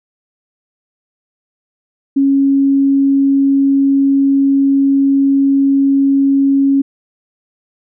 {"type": "tone", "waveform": "sine", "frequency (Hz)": 275.2, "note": "C#4", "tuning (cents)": -12, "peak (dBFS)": -8, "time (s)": [2.16, 6.82], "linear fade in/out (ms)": 10, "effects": []}